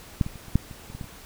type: clicks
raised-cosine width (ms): 5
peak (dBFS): -8 / -20 / -28 / -30 / -6 / -27 / -28 / -24 / -21 / -28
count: 10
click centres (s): 0.212 / 0.264 / 0.357 / 0.483 / 0.556 / 0.712 / 0.901 / 0.95 / 1.012 / 1.043
effects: pink hiss -46 dBFS RMS until 1.25 s